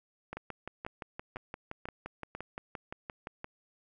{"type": "two click trains", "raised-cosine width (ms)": 0.5, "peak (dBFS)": [-24, -24], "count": [19, 5], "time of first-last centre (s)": [[0.33, 3.444], [0.37, 2.35]], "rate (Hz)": [5.78, 2.02], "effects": []}